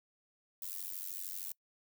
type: noise with amplitude modulation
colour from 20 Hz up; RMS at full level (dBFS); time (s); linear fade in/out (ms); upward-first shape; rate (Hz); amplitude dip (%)
violet; -38; 0.62-1.52; 2; sine; 93; 100
effects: noise-tail reverb RT60 0.1 s tail -23 dB re dry